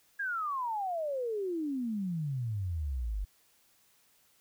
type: exponential sweep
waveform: sine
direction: down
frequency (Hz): 1661.2 to 46.23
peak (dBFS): -31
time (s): 0.19-3.25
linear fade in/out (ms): 10
effects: white hiss -67 dBFS RMS until 4.4 s